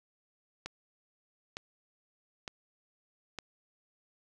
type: click train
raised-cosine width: 0.2 ms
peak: -21 dBFS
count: 4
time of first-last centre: 0.66-3.387 s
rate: 1.1 Hz
effects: none